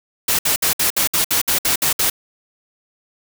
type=noise bursts; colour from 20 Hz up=white; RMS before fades=-17 dBFS; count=11; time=0.28-2.1 s; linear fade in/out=5 ms; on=110 ms; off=61 ms; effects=none